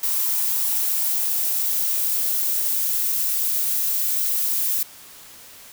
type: noise with high-pass filter sweep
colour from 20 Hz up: violet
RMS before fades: -22 dBFS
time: 0.03-4.83 s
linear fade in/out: 2 ms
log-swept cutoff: 980 to 320 Hz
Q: 5.6
effects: white hiss -44 dBFS RMS until 5.72 s